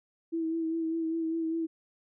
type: tone with vibrato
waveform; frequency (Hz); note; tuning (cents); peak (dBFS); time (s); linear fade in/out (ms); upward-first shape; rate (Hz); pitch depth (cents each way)
sine; 326.2; E4; -18; -28; 0.32-1.67; 20; sine; 5; 27
effects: none